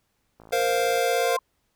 click train, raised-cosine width 1 ms, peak -33 dBFS, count 33, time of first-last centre 0.4-0.979 s, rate 55.3 Hz
square chord, Bb suspended second, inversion none, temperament equal, 466.2 / 523.3 / 698.5 Hz, Bb4 / C5 / F5, 0 / 0 / 0 cents, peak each -26 dBFS, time 0.52-1.37 s, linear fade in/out 10 ms
sine tone with exponential growth, 1046.5 Hz, C6, in tune, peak -27 dBFS, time 0.88-1.39 s, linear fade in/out 5 ms, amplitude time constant 110 ms
effects pink hiss -72 dBFS RMS until 1.75 s

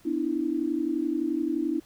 sine tone cluster, 251.5 / 297.7 / 329.3 Hz, B3 / D4 / E4, +32 / +24 / -2 cents, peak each -33 / -28 / -28 dBFS, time 0.05-1.8 s, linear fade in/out 10 ms, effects pink hiss -58 dBFS RMS until 1.85 s

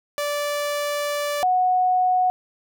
sawtooth / sine tone pair in turn, 583 / 735 Hz, D5 / F#5, -13 / -12 cents, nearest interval major third, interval 401 cents, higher second, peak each -19 / -16 dBFS, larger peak second, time 0.18-1.43 / 1.43-2.3 s, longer first, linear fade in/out 0 ms, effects none

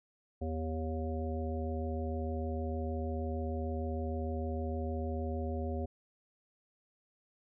harmonic tone with a mistuned harmonic, 79 Hz, D#2, 27 cents sharp, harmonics 1 / 3 / 5 / 7 / 9, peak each -35 / -40 / -42 / -43 / -45 dBFS, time 0.41-5.86 s, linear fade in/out 10 ms, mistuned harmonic 3, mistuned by +47 cents, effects none

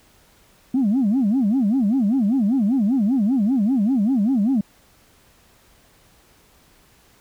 sine tone with vibrato, 232.8 Hz, A#3, 2 cents flat, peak -14 dBFS, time 0.74-4.61 s, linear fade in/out 5 ms, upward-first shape sine, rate 5.1 Hz, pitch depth 300 cents each way, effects tanh soft clip ceiling -13 dBFS + pink hiss -55 dBFS RMS until 7.2 s

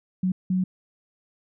sine tone bursts at uneven times, 185 Hz, F#3, in tune, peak -20 dBFS, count 2, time 0.23-0.32 / 0.5-0.64 s, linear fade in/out 5 ms, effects none

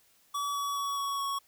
square tone with pitch steps, 1142 / 1134.1 / 1126.3 / 1118.5 / 1110.8 Hz, D6 / C#6 / C#6 / C#6 / C#6, -49 / +39 / +27 / +15 / +3 cents, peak -31 dBFS, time 0.34-1.39 s, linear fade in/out 10 ms, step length 210 ms, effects white hiss -65 dBFS RMS until 1.47 s

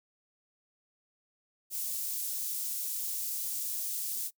white high-pass noise, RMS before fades -35 dBFS, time 1.7-4.31 s, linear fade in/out 50 ms, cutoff 7000 Hz, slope 12 dB/octave, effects noise-tail reverb RT60 0.1 s tail -23 dB re dry

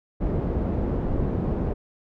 pink low-pass noise, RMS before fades -25 dBFS, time 0.2-1.74 s, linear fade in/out 20 ms, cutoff 470 Hz, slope 12 dB/octave, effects none

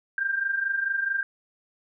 sine tone pair together, 1568 / 1592.6 Hz, G6 / G6, 0 / +27 cents, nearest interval unison, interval 27 cents, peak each -30 / -25 dBFS, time 0.18-1.23 s, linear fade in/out 2 ms, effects none

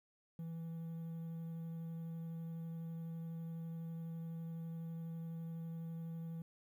triangle tone with vibrato, 164.81 Hz, E3, in tune, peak -40 dBFS, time 0.39-6.42 s, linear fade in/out 2 ms, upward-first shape sine, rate 12 Hz, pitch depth 8 cents each way, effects 12-bit

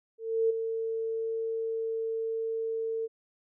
sine tone with ADSR envelope, 450.1 Hz, A4, 39 cents sharp, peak -21 dBFS, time 0.18-3.08 s, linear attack 320 ms, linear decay 10 ms, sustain -8 dB, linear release 31 ms, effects none

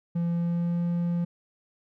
triangle tone with pitch glide, 170.6 to 172.58 Hz, F3 to F3, -40 to -20 cents, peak -22 dBFS, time 0.15-1.25 s, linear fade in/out 10 ms, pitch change +20 cents, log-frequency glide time 0.3-0.84 s, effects none

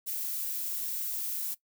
violet noise, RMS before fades -34 dBFS, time 0.06-1.55 s, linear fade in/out 20 ms, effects noise-tail reverb RT60 0.1 s tail -18 dB re dry

